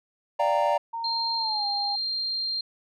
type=chord; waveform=triangle; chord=G minor seventh; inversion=second; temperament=equal with one note detuned; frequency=587.3 / 698.5 / 784 / 928 Hz; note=D5 / F5 / G5 / Bb5; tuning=0 / 0 / 0 / -8 cents; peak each=-23 / -26 / -27 / -23 dBFS; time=0.39-0.78 s; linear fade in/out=10 ms
type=tone with pitch glide; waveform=sine; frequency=920 to 810.2 Hz; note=A#5 to G#5; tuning=-23 to -43 cents; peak=-29 dBFS; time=0.93-1.96 s; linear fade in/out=10 ms; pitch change=-220 cents; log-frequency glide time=1.37-1.66 s
type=tone; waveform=sine; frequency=4186 Hz; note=C8; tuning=in tune; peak=-26 dBFS; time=1.04-2.61 s; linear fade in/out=5 ms
effects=none